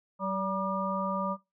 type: harmonic tone with a mistuned harmonic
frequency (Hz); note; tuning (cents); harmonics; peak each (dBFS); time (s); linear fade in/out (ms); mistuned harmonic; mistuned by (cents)
192; G3; -36; 1 / 3 / 5 / 6; -34 / -34 / -34 / -34; 0.19-1.37; 50; 6; +71
effects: noise-tail reverb RT60 0.2 s tail -17 dB re dry